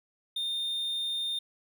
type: tone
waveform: triangle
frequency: 3636 Hz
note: A#7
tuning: 44 cents flat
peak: -28 dBFS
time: 0.36-1.39 s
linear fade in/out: 5 ms
effects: none